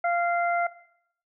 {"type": "harmonic tone", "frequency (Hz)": 693, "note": "F5", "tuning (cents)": -14, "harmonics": [1, 2, 3], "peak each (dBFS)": [-23, -29, -33], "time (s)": [0.04, 0.67], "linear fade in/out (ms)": 5, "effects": ["noise-tail reverb RT60 0.7 s tail -17 dB re dry"]}